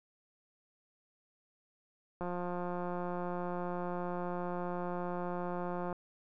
click train, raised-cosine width 1 ms, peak -25 dBFS, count 659, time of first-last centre 2.21-5.928 s, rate 177 Hz, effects none

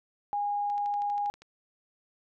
sine tone, 819 Hz, G#5, 24 cents flat, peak -27 dBFS, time 0.33-1.3 s, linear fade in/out 0 ms
click train, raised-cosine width 0.2 ms, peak -33 dBFS, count 10, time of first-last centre 0.7-1.42 s, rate 12.5 Hz
effects none

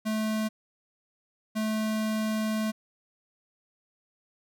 square tone pair in turn, 217.2 / 217.2 Hz, A3 / A3, -22 / -22 cents, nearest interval unison, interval 0 cents, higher neither, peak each -27 dBFS, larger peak neither, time 0.05-0.49 / 1.55-2.72 s, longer second, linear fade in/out 20 ms, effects none

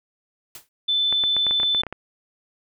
white noise with exponential decay, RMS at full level -35 dBFS, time 0.55-0.69 s, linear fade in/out 2 ms, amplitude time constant 29 ms
sine tone, 3520 Hz, A7, in tune, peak -18 dBFS, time 0.88-1.82 s, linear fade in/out 10 ms
clicks, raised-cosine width 0.5 ms, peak -16 dBFS, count 11, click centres 1.126 / 1.238 / 1.366 / 1.467 / 1.51 / 1.6 / 1.632 / 1.748 / 1.835 / 1.867 / 1.926 s
effects none

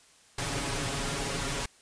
pink noise with comb filter, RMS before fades -32 dBFS, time 0.38-1.66 s, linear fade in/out 5 ms, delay 7.2 ms, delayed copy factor +0.95, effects white hiss -59 dBFS RMS until 1.81 s + resampled to 22050 Hz

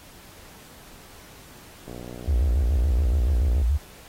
click train, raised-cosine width 2 ms, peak -25 dBFS, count 106, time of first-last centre 1.88-3.616 s, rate 60.5 Hz
sine tone with vibrato, 65.2 Hz, C2, 5 cents flat, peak -18 dBFS, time 2.27-3.78 s, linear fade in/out 20 ms, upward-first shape square, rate 7 Hz, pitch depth 200 cents each way
effects pink hiss -48 dBFS RMS until 4.08 s + AAC 48 kbps

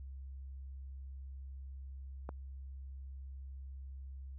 click, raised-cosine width 1 ms, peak -28 dBFS, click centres 2.291 s, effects added 67 Hz sine -44 dBFS peak until 4.38 s

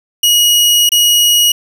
sawtooth tone with dropouts, 2900 Hz, F#7, 35 cents flat, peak -4 dBFS, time 0.23-1.52 s, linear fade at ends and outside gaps 5 ms, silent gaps 0.892-0.918 s, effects none

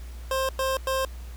25% pulse tone bursts, 529 Hz, C5, 19 cents sharp, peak -20 dBFS, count 3, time 0.31-1.05 s, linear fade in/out 2 ms, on 180 ms, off 100 ms, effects added 60 Hz sine -36 dBFS peak until 1.36 s + pink hiss -51 dBFS RMS until 1.36 s

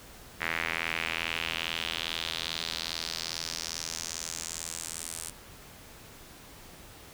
sawtooth tone with band-pass filter sweep, 82.41 Hz, E2, in tune, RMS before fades -35 dBFS, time 0.4-5.31 s, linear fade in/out 20 ms, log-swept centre 2000 to 9200 Hz, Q 2.8, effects pink hiss -50 dBFS RMS until 7.13 s

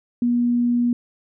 sine tone, 240.8 Hz, B3, 44 cents flat, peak -16 dBFS, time 0.22-0.93 s, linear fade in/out 2 ms, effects none

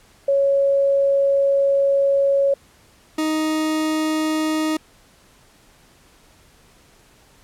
sine / 40% pulse tone pair in turn, 554.4 / 312.1 Hz, C#5 / D#4, 0 / +5 cents, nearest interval minor seventh, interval 995 cents, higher first, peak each -14 / -18 dBFS, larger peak first, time 0.28-2.54 / 3.18-4.77 s, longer first, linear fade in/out 5 ms, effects pink hiss -53 dBFS RMS until 7.43 s + low-pass 12000 Hz 12 dB/octave

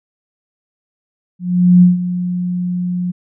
sine tone with ADSR envelope, 178.8 Hz, F3, 41 cents sharp, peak -3 dBFS, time 1.39-3.12 s, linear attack 430 ms, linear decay 150 ms, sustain -13 dB, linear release 17 ms, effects none

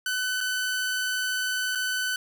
sawtooth tone with dropouts, 1506 Hz, F#6, 30 cents sharp, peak -22 dBFS, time 0.06-2.16 s, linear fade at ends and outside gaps 2 ms, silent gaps 0.406-0.41 / 1.751-1.755 s, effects none

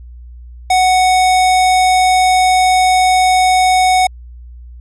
square tone, 741 Hz, F#5, 2 cents sharp, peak -9 dBFS, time 0.7-4.07 s, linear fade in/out 5 ms, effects added 60 Hz sine -31 dBFS peak until 4.8 s + resampled to 24000 Hz

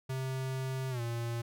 square tone with pitch glide, 131.6 to 117.24 Hz, C3 to A#2, +10 to +10 cents, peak -34 dBFS, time 0.09-1.42 s, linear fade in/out 10 ms, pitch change -200 cents, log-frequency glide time 0.9-1.01 s, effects none

